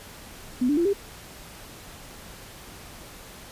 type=tone with pitch steps; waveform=sine; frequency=250 / 292.2 / 341.5 / 399.1 Hz; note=B3 / D4 / F4 / G4; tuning=+21 / -9 / -39 / +31 cents; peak=-19 dBFS; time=0.61-0.934 s; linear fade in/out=10 ms; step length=81 ms; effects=pink hiss -44 dBFS RMS until 3.51 s + resampled to 32000 Hz